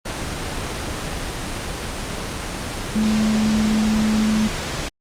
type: tone in noise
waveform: sine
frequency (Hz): 216.2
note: A3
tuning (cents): -30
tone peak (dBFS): -16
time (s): 2.95-4.48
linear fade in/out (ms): 10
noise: pink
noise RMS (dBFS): -26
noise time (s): 0.05-4.89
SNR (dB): +7
effects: low-pass 8000 Hz 12 dB/octave + Opus 32 kbps